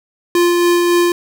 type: tone with tremolo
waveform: square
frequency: 348.4 Hz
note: F4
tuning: 4 cents flat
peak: -10 dBFS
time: 0.35-1.12 s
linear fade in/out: 2 ms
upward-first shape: sine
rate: 3.6 Hz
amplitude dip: 25%
effects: none